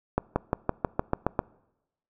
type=accelerating click train; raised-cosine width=1 ms; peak=-9 dBFS; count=9; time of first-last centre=0.18-1.392 s; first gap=180 ms; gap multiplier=0.95; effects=noise-tail reverb RT60 0.9 s tail -23 dB re dry